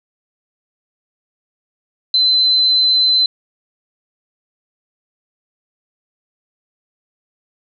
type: tone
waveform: sine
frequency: 4054 Hz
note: B7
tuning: 45 cents sharp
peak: -10 dBFS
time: 2.14-3.26 s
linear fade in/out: 2 ms
effects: none